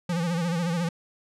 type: tone with vibrato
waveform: square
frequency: 170.7 Hz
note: F3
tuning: 39 cents flat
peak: -25 dBFS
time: 0.09-0.89 s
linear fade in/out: 5 ms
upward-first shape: sine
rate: 14 Hz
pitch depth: 83 cents each way
effects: low-pass 9000 Hz 12 dB/octave